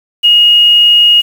sine tone with quantisation, 2871 Hz, F7, 47 cents sharp, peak -3 dBFS, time 0.23-1.22 s, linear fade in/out 20 ms, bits 5, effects none

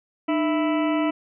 harmonic tone with a mistuned harmonic, 329.6 Hz, E4, in tune, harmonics 1 / 2 / 3 / 4 / 6 / 7 / 8 / 9, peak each -21 / -27 / -31 / -33 / -37 / -38 / -39 / -40 dBFS, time 0.28-1.11 s, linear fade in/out 10 ms, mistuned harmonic 1, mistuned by -140 cents, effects none

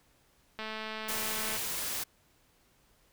click train, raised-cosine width 0.3 ms, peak -23 dBFS, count 214, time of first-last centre 0.59-1.567 s, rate 218 Hz
white noise, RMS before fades -35 dBFS, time 1.08-2.04 s, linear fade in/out 10 ms
effects pink hiss -67 dBFS RMS until 3.12 s

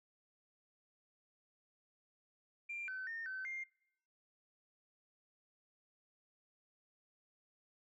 sine tone with pitch steps, 2379 / 1524 / 1826 / 1531 / 2112 Hz, D7 / G6 / A#6 / G6 / C7, +22 / -49 / -36 / -41 / +16 cents, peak -40 dBFS, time 2.69-3.64 s, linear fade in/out 10 ms, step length 190 ms, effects noise-tail reverb RT60 0.8 s tail -23 dB re dry + tanh soft clip ceiling -36 dBFS

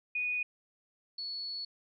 sine tone pair in turn, 2473 / 4406 Hz, D#7 / C#8, -11 / -11 cents, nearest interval minor seventh, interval 1000 cents, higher second, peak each -30 / -36 dBFS, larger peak first, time 0.15-0.43 / 1.18-1.65 s, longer second, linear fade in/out 5 ms, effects none

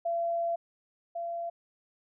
sine tone pair in turn, 679 / 681.9 Hz, F5 / F5, -49 / -42 cents, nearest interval unison, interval 7 cents, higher second, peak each -27 / -32 dBFS, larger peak first, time 0.05-0.56 / 1.15-1.5 s, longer first, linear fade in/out 10 ms, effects none

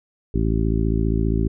harmonic tone, 55 Hz, A1, in tune, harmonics 1 / 2 / 3 / 4 / 5 / 6 / 7, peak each -21 / -24 / -26 / -27 / -28 / -29 / -29 dBFS, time 0.34-1.48 s, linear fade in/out 5 ms, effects none

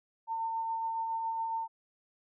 sine tone with tremolo, 904 Hz, A5, 47 cents sharp, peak -30 dBFS, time 0.27-1.68 s, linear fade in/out 50 ms, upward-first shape sine, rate 7.2 Hz, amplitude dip 25%, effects none

